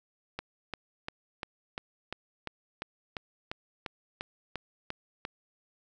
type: click train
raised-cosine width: 0.3 ms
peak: -19 dBFS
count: 15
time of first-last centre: 0.39-5.251 s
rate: 2.88 Hz
effects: none